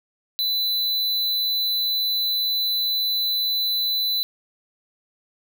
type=tone; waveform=square; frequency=3999 Hz; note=B7; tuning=21 cents sharp; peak=-21 dBFS; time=0.39-4.23 s; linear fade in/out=0 ms; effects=none